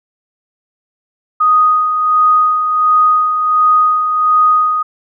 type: tone with tremolo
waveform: sine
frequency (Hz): 1244.5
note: D#6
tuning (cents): 0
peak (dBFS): -6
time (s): 1.4-4.83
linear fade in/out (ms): 10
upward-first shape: sine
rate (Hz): 1.4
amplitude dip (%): 50
effects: none